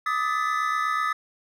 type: tone cluster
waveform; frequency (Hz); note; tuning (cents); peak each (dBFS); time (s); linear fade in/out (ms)
triangle; 1201 / 1269 / 1751 / 2002; D6 / D#6 / A6 / B6; +38 / +34 / -9 / +23; -28 / -23 / -29 / -32; 0.06-1.13; 5
effects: none